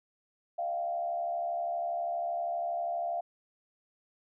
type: tone with frequency modulation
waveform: sine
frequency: 691 Hz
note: F5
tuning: 19 cents flat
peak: -30 dBFS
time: 0.58-3.21 s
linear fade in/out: 10 ms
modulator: 72.5 Hz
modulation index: 0.66
effects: none